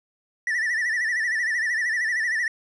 triangle tone with vibrato, 1856 Hz, A#6, 8 cents flat, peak -20 dBFS, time 0.47-2.48 s, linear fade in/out 2 ms, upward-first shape sine, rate 13 Hz, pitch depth 110 cents each way, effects resampled to 22050 Hz + 10-bit

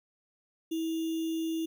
sine tone with sample-and-hold, 325 Hz, E4, 24 cents flat, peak -29 dBFS, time 0.71-1.66 s, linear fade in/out 10 ms, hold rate 3150 Hz, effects none

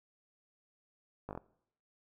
slowing click train, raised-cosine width 1 ms, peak -27 dBFS, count 5, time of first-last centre 1.29-1.376 s, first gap 19 ms, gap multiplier 1.08, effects noise-tail reverb RT60 0.7 s tail -21 dB re dry

